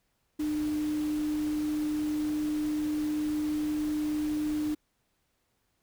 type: tone in noise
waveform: sine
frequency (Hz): 302.3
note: D#4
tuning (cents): -50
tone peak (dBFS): -27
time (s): 0.39-4.75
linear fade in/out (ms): 10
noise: pink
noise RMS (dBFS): -45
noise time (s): 0.39-4.75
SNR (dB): +15
effects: pink hiss -75 dBFS RMS until 5.82 s